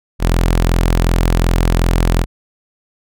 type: tone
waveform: sawtooth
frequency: 42.7 Hz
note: F1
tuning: 38 cents flat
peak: -7 dBFS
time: 0.19-2.26 s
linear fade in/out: 50 ms
effects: none